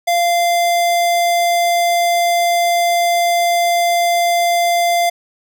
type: tone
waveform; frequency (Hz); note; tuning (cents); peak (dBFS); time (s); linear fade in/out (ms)
square; 692; F5; -16; -13; 0.07-5.1; 10
effects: none